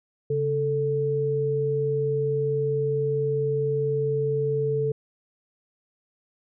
sine tone pair together, 138.51 / 440 Hz, C#3 / A4, -1 / 0 cents, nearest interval octave + minor sixth, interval 2001 cents, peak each -27 / -23 dBFS, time 0.3-4.92 s, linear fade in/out 5 ms, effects none

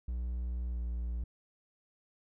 triangle tone with pitch glide, 60.6 to 59.15 Hz, B1 to A#1, -32 to +26 cents, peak -31 dBFS, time 0.08-1.24 s, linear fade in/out 5 ms, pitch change -42 cents, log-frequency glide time 0.71-0.78 s, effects none

